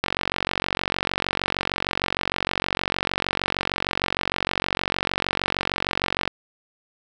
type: click train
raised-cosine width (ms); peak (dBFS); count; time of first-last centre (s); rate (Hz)
0.3; -5; 291; 0.04-6.277; 46.5
effects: none